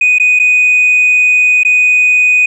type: tone with dropouts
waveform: sine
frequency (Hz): 2489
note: D#7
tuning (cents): 0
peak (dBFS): -4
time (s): 0.01-2.46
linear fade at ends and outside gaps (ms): 5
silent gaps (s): 0.185-0.198 / 0.391-0.397 / 1.634-1.649
effects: tanh soft clip ceiling -3 dBFS